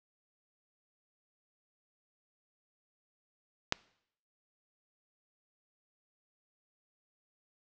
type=click; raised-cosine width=0.2 ms; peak=-9 dBFS; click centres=3.724 s; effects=noise-tail reverb RT60 0.7 s tail -23 dB re dry + low-pass 7000 Hz 12 dB/octave

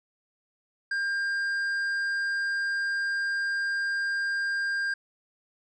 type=tone with tanh clipping; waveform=triangle; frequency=1600 Hz; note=G6; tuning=35 cents sharp; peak=-27 dBFS; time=0.91-4.94 s; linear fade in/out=5 ms; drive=10 dB; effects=none

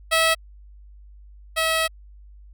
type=tone pair in turn; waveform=10% pulse; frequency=649 / 645.6 Hz; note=E5 / E5; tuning=-27 / -36 cents; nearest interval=unison; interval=9 cents; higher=first; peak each=-8 / -11 dBFS; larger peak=first; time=0.11-0.35 / 1.56-1.88 s; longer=second; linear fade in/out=20 ms; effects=added 50 Hz sine -43 dBFS peak until 2.53 s

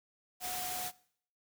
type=tone in noise; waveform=sine; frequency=730 Hz; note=F#5; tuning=24 cents flat; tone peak=-41 dBFS; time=0.4-0.92 s; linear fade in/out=50 ms; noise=white; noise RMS=-39 dBFS; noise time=0.4-0.92 s; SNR=-5 dB; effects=noise-tail reverb RT60 0.6 s tail -21 dB re dry

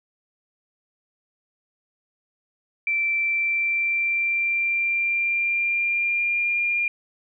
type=tone with pitch glide; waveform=sine; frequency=2339 to 2405 Hz; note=D7 to D7; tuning=-8 to +41 cents; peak=-20 dBFS; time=2.87-6.88 s; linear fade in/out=2 ms; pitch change=+49 cents; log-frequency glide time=3.19-6.56 s; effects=none

